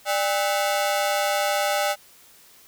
sawtooth ring-modulated tone, 698.5 Hz, F5, in tune, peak -14 dBFS, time 0.05-1.96 s, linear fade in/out 50 ms, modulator 106 Hz, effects white hiss -52 dBFS RMS until 2.67 s

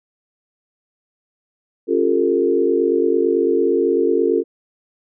sine tone cluster, 275.7 / 351.9 / 401.3 / 449.9 Hz, C#4 / F4 / G4 / A4, -9 / +13 / +41 / +39 cents, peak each -22 / -18 / -21 / -18 dBFS, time 1.87-4.44 s, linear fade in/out 50 ms, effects none

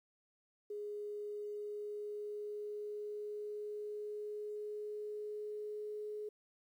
sine tone with pitch glide, 415.3 to 422.1 Hz, G#4 to G#4, 0 to +28 cents, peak -40 dBFS, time 0.7-6.29 s, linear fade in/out 5 ms, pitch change +28 cents, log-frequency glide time 0.93-6.12 s, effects 12-bit

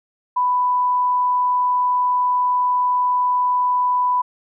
sine tone, 993 Hz, B5, 9 cents sharp, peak -15 dBFS, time 0.36-4.22 s, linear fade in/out 10 ms, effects none

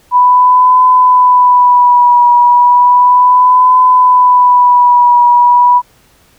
sine tone with vibrato, 987.8 Hz, B5, in tune, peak -3 dBFS, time 0.11-5.82 s, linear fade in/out 50 ms, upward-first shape triangle, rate 0.34 Hz, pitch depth 39 cents each way, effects pink hiss -48 dBFS RMS until 6.38 s

